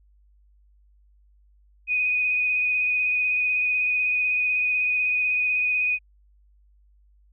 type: tone with vibrato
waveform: sine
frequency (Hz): 2489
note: D#7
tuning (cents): 0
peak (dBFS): -20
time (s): 1.87-5.99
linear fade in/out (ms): 50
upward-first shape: sine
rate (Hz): 16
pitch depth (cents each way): 19
effects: added 50 Hz sine -55 dBFS peak until 7.32 s